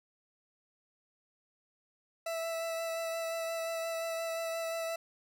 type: tone with vibrato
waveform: 40% pulse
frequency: 659.3 Hz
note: E5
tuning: in tune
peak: -33 dBFS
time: 2.26-4.96 s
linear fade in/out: 5 ms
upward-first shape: sine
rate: 5.7 Hz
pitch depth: 12 cents each way
effects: none